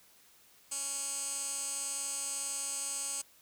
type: tone with band-pass filter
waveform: 15% pulse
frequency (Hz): 278.1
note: C#4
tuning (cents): +6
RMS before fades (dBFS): -37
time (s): 0.71-3.22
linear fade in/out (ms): 10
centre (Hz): 8000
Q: 5.5
effects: white hiss -62 dBFS RMS until 3.41 s